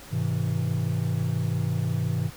triangle chord, Ab augmented, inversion none, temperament just, 103.83 / 129.78 / 162.23 Hz, Ab2 / C3 / E3, 0 / -14 / -27 cents, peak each -26 dBFS, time 0.1-2.31 s, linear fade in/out 50 ms, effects pink hiss -45 dBFS RMS until 2.36 s

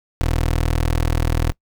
20% pulse tone, 40.45 Hz, E1, 32 cents flat, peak -12 dBFS, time 0.21-1.52 s, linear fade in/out 0 ms, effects noise-tail reverb RT60 0.1 s tail -22 dB re dry

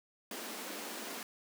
pink high-pass noise, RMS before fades -43 dBFS, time 0.31-1.23 s, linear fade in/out 2 ms, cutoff 200 Hz, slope 96 dB/octave, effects none

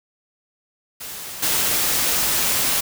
white noise with level steps, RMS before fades -33 / -20 dBFS, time 1-2.81 s, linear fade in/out 10 ms, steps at 1.42 s, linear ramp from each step 10 ms, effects none

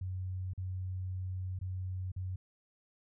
sine tone with dropouts, 92.7 Hz, F#2, 4 cents sharp, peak -35 dBFS, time 0.01-2.36 s, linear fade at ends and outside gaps 5 ms, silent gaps 0.535-0.577 / 1.59-1.612 / 2.118-2.162 s, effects none

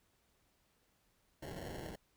blue noise with sample-and-hold, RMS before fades -45 dBFS, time 1.42-1.96 s, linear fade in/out 10 ms, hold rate 1225 Hz, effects pink hiss -75 dBFS RMS until 2.16 s

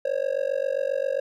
triangle tone with amplitude modulation, 545 Hz, C#5, 29 cents flat, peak -17 dBFS, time 0.05-1.2 s, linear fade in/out 5 ms, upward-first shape sine, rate 47.5 Hz, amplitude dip 100%, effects none

